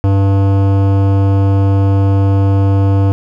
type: tone with hard clipping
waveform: sine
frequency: 98 Hz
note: G2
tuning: in tune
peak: -10 dBFS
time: 0.04-3.12 s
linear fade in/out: 0 ms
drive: 16 dB
effects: none